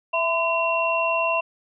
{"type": "tone cluster", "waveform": "sine", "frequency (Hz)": [662, 1016, 2731], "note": ["E5", "B5", "F7"], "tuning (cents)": [7, 49, -39], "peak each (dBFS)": -24, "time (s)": [0.13, 1.41], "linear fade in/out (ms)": 10, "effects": []}